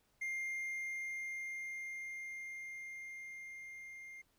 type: tone with level ramp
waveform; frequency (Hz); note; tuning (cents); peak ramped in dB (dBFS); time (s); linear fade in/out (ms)
triangle; 2111; C7; +15; -35 to -47; 0.21-4.22; 10
effects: pink hiss -75 dBFS RMS until 4.38 s